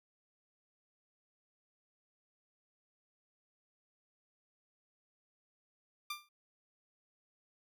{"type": "tone with exponential decay", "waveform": "15% pulse", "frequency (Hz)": 1189, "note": "D6", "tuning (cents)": 21, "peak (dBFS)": -29, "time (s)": [6.1, 6.29], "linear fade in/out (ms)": 5, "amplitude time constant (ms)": 40, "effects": []}